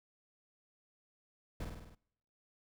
brown noise with echo, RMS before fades -39 dBFS, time 1.6-1.65 s, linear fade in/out 5 ms, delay 50 ms, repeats 6, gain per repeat -3 dB, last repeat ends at 1.95 s, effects noise-tail reverb RT60 0.8 s tail -24 dB re dry

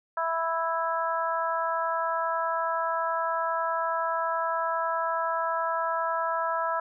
harmonic tone, 329.6 Hz, E4, in tune, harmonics 2 / 3 / 4 / 5, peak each -31 / -29 / -30 / -36 dBFS, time 0.17-6.8 s, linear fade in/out 5 ms, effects none

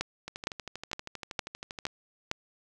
two click trains, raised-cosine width 0.2 ms, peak -21 / -12 dBFS, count 21 / 6, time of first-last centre 0.28-1.867 / 0.01-2.314 s, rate 12.6 / 2.17 Hz, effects none

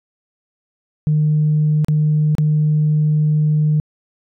sine tone with dropouts, 152.2 Hz, D#3, 38 cents flat, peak -11 dBFS, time 1.07-3.8 s, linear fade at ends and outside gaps 0 ms, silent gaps 1.846-1.884 / 2.351-2.383 s, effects tanh soft clip ceiling -8 dBFS

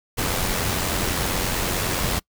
pink noise with amplitude modulation, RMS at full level -22 dBFS, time 0.17-2.2 s, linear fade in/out 20 ms, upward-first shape sine, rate 89.7 Hz, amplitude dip 40%, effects noise-tail reverb RT60 0.1 s tail -25 dB re dry

